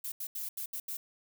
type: noise bursts at uneven times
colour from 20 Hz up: violet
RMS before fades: -38 dBFS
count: 6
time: 0.04-0.12 / 0.2-0.27 / 0.35-0.49 / 0.57-0.66 / 0.73-0.8 / 0.88-0.97 s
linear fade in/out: 5 ms
effects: none